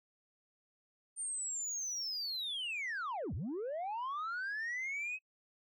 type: linear two-way sweep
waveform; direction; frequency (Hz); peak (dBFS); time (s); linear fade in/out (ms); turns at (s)
sine; down then up; 9000 to 65.41 to 2570; -34; 1.16-5.19; 50; 3.34
effects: noise-tail reverb RT60 0.1 s tail -26 dB re dry + tanh soft clip ceiling -35 dBFS